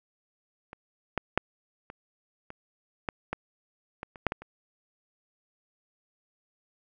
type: clicks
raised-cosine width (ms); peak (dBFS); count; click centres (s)
0.5; -27 / -12 / -7 / -26 / -26 / -14 / -15 / -21 / -29 / -8 / -15 / -29; 12; 0.731 / 1.177 / 1.376 / 1.901 / 2.504 / 3.088 / 3.33 / 4.031 / 4.158 / 4.267 / 4.321 / 4.42
effects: none